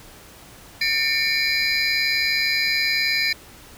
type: tone cluster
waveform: triangle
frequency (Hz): 1805 / 2216 / 2355 / 4084 / 4874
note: A6 / C#7 / D7 / C8 / D#8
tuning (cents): +44 / -1 / +4 / -43 / -37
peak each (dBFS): -24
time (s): 0.81-3.33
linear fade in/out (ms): 5
effects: pink hiss -45 dBFS RMS until 3.77 s